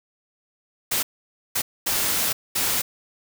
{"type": "noise bursts at uneven times", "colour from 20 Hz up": "white", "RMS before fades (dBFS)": -23, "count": 4, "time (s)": [[0.91, 1.03], [1.55, 1.62], [1.86, 2.33], [2.55, 2.82]], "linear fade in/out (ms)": 10, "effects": []}